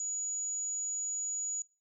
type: tone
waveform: sine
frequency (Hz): 6850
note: A8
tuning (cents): -47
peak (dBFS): -33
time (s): 0-1.62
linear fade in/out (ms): 2
effects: noise-tail reverb RT60 0.3 s tail -22 dB re dry